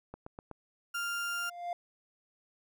click train, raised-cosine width 1 ms, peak -29 dBFS, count 4, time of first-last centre 0.14-0.513 s, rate 8.04 Hz
35% pulse tone, 1396.9 Hz, F6, in tune, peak -31 dBFS, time 0.94-1.5 s, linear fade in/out 10 ms
triangle tone with exponential growth, 699 Hz, F5, 1 cent sharp, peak -29 dBFS, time 1.17-1.73 s, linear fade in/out 2 ms, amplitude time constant 120 ms
effects none

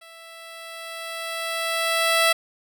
10% pulse tone with level ramp, 661 Hz, E5, 5 cents sharp, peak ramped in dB -36 to -7 dBFS, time 0.01-2.33 s, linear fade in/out 10 ms, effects none

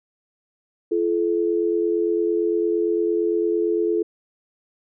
sine tone pair together, 341.6 / 430.4 Hz, F4 / A4, -38 / -38 cents, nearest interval major third, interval 400 cents, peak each -21 dBFS, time 0.91-4.03 s, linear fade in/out 10 ms, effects none

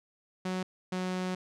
sawtooth tone pair in turn, 185 / 183.93 Hz, F#3 / F#3, 0 / -10 cents, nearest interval unison, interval 10 cents, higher first, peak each -27 / -27 dBFS, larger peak neither, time 0.45-0.63 / 0.92-1.35 s, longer second, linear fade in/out 5 ms, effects low-pass 7000 Hz 12 dB/octave

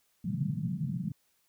pink band-pass noise, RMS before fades -33 dBFS, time 0.24-1.12 s, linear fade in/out 5 ms, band 130 to 200 Hz, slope 48 dB/octave, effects white hiss -72 dBFS RMS until 1.48 s

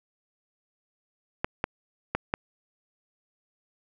clicks, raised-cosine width 0.5 ms, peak -10 dBFS, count 4, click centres 1.445 / 1.641 / 2.15 / 2.339 s, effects none

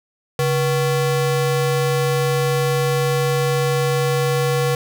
square ring-modulated tone, 311.1 Hz, D#4, in tune, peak -14 dBFS, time 0.39-4.75 s, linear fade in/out 2 ms, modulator 172 Hz, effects 8-bit

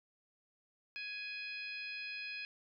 harmonic tone, 834 Hz, G#5, 7 cents sharp, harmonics 2 / 3 / 4 / 5 / 6, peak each -50 / -42 / -54 / -52 / -52 dBFS, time 0.96-2.45 s, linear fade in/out 0 ms, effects none

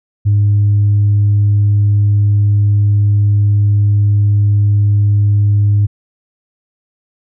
sine tone, 102.7 Hz, G#2, 19 cents flat, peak -6 dBFS, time 0.25-5.87 s, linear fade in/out 20 ms, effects tanh soft clip ceiling -5 dBFS

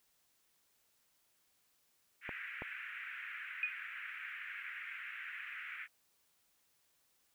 pink band-pass noise, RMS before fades -46 dBFS, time 2.21-5.88 s, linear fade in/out 50 ms, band 1500 to 2500 Hz, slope 48 dB/octave
clicks, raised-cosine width 1 ms, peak -28 dBFS, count 2, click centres 2.292 / 2.621 s
sine tone with exponential decay, 2476 Hz, D#7, 9 cents flat, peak -28 dBFS, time 3.63-3.78 s, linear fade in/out 1 ms, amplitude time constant 31 ms
effects white hiss -75 dBFS RMS until 7.34 s

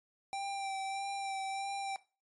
square tone with vibrato, 784 Hz, G5, in tune, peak -36 dBFS, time 0.33-1.96 s, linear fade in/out 0 ms, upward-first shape sine, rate 1.6 Hz, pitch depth 22 cents each way, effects noise-tail reverb RT60 0.3 s tail -17 dB re dry + MP3 48 kbps

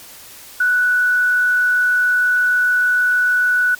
sine tone with frequency modulation, 1480 Hz, F#6, in tune, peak -12 dBFS, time 0.6-3.75 s, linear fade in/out 5 ms, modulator 46.6 Hz, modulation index 0.25, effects white hiss -39 dBFS RMS until 3.79 s + MP3 96 kbps

